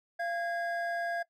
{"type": "tone pair together", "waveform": "triangle", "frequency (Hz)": [687, 1637.9], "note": ["F5", "G#6"], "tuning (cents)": [-29, -24], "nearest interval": "octave + minor third", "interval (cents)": 1505, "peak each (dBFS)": [-31, -34], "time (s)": [0.19, 1.23], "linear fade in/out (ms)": 10, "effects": ["noise-tail reverb RT60 0.1 s tail -18 dB re dry"]}